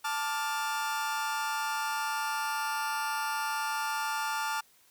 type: chord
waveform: 40% pulse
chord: D minor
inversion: second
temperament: just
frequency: 881 / 1174.7 / 1409.6 Hz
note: A5 / D6 / F6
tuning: +2 / 0 / +16 cents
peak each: -32 / -36 / -34 dBFS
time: 0.04-4.61 s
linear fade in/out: 10 ms
effects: white hiss -63 dBFS RMS until 4.9 s